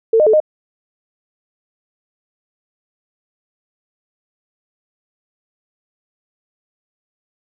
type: tone with pitch steps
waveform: sine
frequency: 449.6 / 611 / 435.1 / 615 Hz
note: A4 / D#5 / A4 / D#5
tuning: +37 / -32 / -19 / -20 cents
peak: -8 dBFS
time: 0.13-0.402 s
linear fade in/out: 5 ms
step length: 68 ms
effects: none